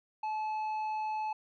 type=tone with tanh clipping; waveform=sine; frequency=863 Hz; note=A5; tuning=34 cents flat; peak=-33 dBFS; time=0.23-1.33 s; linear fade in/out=5 ms; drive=6 dB; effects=none